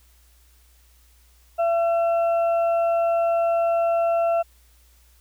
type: harmonic tone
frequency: 675 Hz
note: E5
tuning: 41 cents sharp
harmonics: 1 / 2 / 4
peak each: -18 / -32 / -39 dBFS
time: 1.58-4.43 s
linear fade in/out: 20 ms
effects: added 60 Hz sine -54 dBFS peak until 5.2 s + white hiss -60 dBFS RMS until 5.2 s